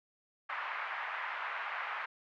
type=band-pass noise; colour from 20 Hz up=pink; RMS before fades=-39 dBFS; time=0.49-2.06 s; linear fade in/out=10 ms; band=910 to 2200 Hz; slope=24 dB/octave; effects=none